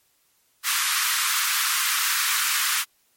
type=high-pass noise; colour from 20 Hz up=pink; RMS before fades=-23 dBFS; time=0.63-2.85 s; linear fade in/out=50 ms; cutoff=1100 Hz; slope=48 dB/octave; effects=white hiss -65 dBFS RMS until 3.16 s + MP3 64 kbps